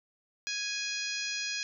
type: harmonic tone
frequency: 830.6 Hz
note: G#5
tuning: in tune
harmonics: 2 / 3 / 4 / 5 / 6 / 7 / 8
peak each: -40 / -37 / -42 / -40 / -39 / -42 / -43 dBFS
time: 0.47-1.63 s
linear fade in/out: 0 ms
effects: none